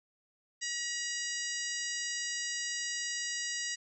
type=harmonic tone; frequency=959 Hz; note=A#5; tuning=49 cents sharp; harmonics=2 / 3 / 4 / 5 / 6 / 7 / 8; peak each=-39 / -44 / -46 / -41 / -40 / -43 / -42 dBFS; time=0.61-3.76 s; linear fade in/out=20 ms; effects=none